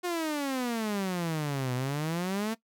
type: exponential two-way sweep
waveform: sawtooth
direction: down then up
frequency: 362.5 to 123.47 to 229.1 Hz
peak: -25 dBFS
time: 0.03-2.55 s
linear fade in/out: 20 ms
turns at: 1.74 s
effects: noise-tail reverb RT60 0.1 s tail -18 dB re dry